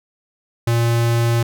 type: tone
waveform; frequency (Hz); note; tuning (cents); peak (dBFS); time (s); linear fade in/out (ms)
square; 117.1; A#2; +8; -15; 0.67-1.43; 5
effects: none